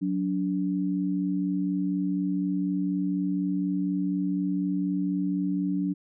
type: tone pair together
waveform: sine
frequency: 184.1 / 288.2 Hz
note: F#3 / D4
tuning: -8 / -33 cents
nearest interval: minor sixth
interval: 775 cents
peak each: -27 dBFS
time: 0.01-5.94 s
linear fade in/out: 20 ms
effects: none